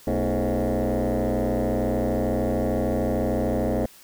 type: tone with frequency modulation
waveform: sine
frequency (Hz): 155.56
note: D#3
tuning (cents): 0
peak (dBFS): -18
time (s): 0.07-3.86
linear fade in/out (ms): 5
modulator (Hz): 93.3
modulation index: 5.5
effects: tanh soft clip ceiling -20 dBFS + white hiss -50 dBFS RMS until 4.03 s